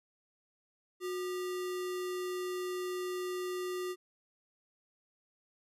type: tone with sample-and-hold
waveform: sine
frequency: 364.2 Hz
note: F#4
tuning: 27 cents flat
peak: -34 dBFS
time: 1-3.96 s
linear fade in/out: 50 ms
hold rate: 1575 Hz
effects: resampled to 32000 Hz